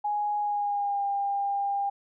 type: tone with pitch glide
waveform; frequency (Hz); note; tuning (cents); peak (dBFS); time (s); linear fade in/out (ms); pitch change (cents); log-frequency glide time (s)
sine; 830.6 to 800.9; G#5 to G5; 0 to +37; -25; 0.04-1.9; 10; -63; 0.39-1.05
effects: none